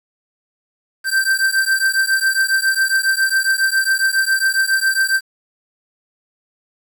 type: beating tone pair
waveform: square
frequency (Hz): 1560 / 1567.3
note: G6 / G6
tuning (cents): -9 / -1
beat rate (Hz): 7.3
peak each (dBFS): -18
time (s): 1.04-5.21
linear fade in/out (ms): 50
effects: 7-bit